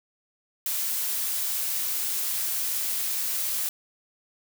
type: noise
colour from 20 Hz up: blue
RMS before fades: -28 dBFS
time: 0.66-3.69 s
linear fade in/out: 2 ms
effects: none